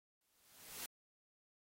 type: noise with exponential growth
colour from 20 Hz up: white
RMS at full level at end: -44 dBFS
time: 0.21-0.86 s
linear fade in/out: 2 ms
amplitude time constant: 140 ms
effects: AAC 48 kbps